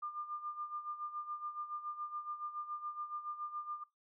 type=tone with tremolo; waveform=sine; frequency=1200 Hz; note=D6; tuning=37 cents sharp; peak=-37 dBFS; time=0.02-3.84 s; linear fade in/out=10 ms; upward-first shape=sine; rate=7.1 Hz; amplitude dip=75%; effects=noise-tail reverb RT60 0.2 s tail -21 dB re dry